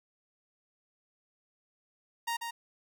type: tone with echo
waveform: sawtooth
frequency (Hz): 932.3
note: A#5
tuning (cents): 0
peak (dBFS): -27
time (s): 2.27-2.37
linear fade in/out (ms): 10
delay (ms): 140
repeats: 1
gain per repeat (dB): -5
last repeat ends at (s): 2.51
effects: none